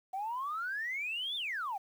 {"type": "exponential two-way sweep", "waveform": "sine", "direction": "up then down", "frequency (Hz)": [741, 3626, 741], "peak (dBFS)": -33, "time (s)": [0.13, 1.78], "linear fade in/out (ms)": 10, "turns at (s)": 1.36, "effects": ["tanh soft clip ceiling -29 dBFS", "10-bit"]}